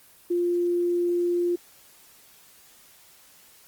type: tone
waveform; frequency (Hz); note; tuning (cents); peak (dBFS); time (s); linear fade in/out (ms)
sine; 349.6; F4; +2; -21; 0.3-1.56; 10
effects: white hiss -54 dBFS RMS until 3.67 s + Opus 24 kbps